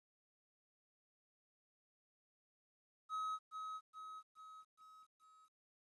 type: tone with echo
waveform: triangle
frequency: 1275 Hz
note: D#6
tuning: 42 cents sharp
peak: -37 dBFS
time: 3.09-3.39 s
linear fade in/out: 50 ms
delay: 420 ms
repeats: 5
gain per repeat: -5 dB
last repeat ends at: 5.49 s
effects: resampled to 24000 Hz + 13-bit